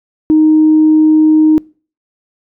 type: tone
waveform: sine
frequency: 310.9 Hz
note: D#4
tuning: 1 cent flat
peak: -4 dBFS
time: 0.3-1.58 s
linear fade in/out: 0 ms
effects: noise-tail reverb RT60 0.4 s tail -26 dB re dry + tanh soft clip ceiling 0 dBFS